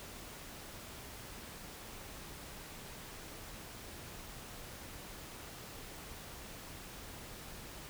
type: silence
effects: pink hiss -49 dBFS RMS until 7.89 s